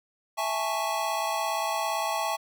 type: chord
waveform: square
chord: A major seventh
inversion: second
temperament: equal with one note detuned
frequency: 659.3 / 822.5 / 880 / 1108.7 Hz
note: E5 / G#5 / A5 / C#6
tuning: 0 / -17 / 0 / 0 cents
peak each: -33 dBFS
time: 0.37-2.37 s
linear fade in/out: 20 ms
effects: none